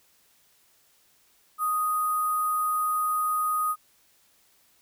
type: tone with sample-and-hold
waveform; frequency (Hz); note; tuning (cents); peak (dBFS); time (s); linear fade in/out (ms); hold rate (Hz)
sine; 1244.5; D#6; 0; -23; 1.58-3.76; 50; 11025
effects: white hiss -63 dBFS RMS until 4.81 s